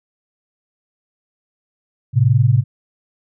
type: tone pair together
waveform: sine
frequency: 110.64 / 132.3 Hz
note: A2 / C3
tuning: +10 / +20 cents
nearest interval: minor third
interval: 310 cents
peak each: -13 dBFS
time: 2.13-2.64 s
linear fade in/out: 50 ms
effects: none